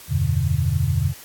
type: chord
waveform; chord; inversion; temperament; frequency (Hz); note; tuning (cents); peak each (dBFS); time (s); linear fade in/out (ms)
sine; E minor seventh; none; equal with one note detuned; 82.41 / 95.76 / 123.47 / 146.83; E2 / G2 / B2 / D3; 0 / -40 / 0 / 0; -23; 0.08-1.14; 50
effects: white hiss -42 dBFS RMS until 1.24 s + AAC 64 kbps